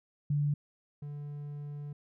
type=tone pair in turn; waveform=sine / triangle; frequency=145.7 / 145.7 Hz; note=D3 / D3; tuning=-13 / -13 cents; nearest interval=unison; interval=0 cents; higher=neither; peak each=-26 / -36 dBFS; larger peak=first; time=0.3-0.54 / 1.02-1.93 s; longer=second; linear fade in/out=5 ms; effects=none